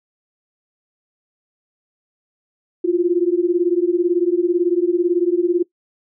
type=beating tone pair; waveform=sine; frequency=341.9 / 359.9 Hz; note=F4 / F#4; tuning=-37 / -48 cents; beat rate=18 Hz; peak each=-17 dBFS; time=2.84-5.63 s; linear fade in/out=10 ms; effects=noise-tail reverb RT60 0.1 s tail -21 dB re dry